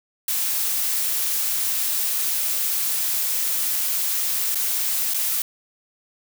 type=noise with dropouts; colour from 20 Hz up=blue; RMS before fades=-23 dBFS; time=0.28-5.42 s; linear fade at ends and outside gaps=2 ms; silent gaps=4.547-4.554 / 5.138-5.143 s; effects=none